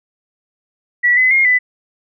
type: tone with pitch steps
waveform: sine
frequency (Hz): 1946 / 2025 / 2136 / 1997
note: B6 / B6 / C7 / B6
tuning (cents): -26 / +43 / +35 / +19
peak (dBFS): -9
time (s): 1.03-1.59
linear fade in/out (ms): 20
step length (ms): 140
effects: none